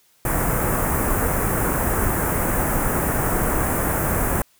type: band-stop noise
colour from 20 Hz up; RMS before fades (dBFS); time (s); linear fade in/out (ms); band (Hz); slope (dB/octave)
pink; -21; 0.25-4.42; 2; 1800 to 8900; 24
effects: white hiss -59 dBFS RMS until 4.59 s